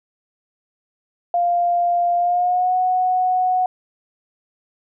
sine tone with pitch glide, 698.5 to 736.6 Hz, F5 to F#5, 0 to -8 cents, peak -15 dBFS, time 1.34-3.66 s, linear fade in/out 2 ms, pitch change +92 cents, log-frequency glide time 2.17-2.75 s, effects none

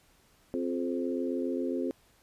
harmonic tone with a mistuned harmonic, 87.31 Hz, F2, in tune, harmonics 3 / 4 / 5 / 6, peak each -32 / -34 / -36 / -38 dBFS, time 0.54-1.91 s, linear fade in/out 0 ms, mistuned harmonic 5, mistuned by -31 cents, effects pink hiss -64 dBFS RMS until 2.22 s + resampled to 32000 Hz

